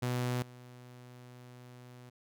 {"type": "tone with level steps", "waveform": "sawtooth", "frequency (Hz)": 124, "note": "B2", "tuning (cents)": 7, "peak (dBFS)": [-27, -46], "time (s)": [0.02, 2.1], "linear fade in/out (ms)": 10, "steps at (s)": 0.42, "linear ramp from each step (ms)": 5, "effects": []}